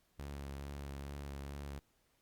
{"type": "tone with vibrato", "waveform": "sawtooth", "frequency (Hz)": 70.2, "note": "C#2", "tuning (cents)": 22, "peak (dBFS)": -39, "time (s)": [0.19, 1.79], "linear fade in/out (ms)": 0, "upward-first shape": "sine", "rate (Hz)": 2.3, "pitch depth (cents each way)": 21, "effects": ["pink hiss -75 dBFS RMS until 2.21 s", "Opus 48 kbps"]}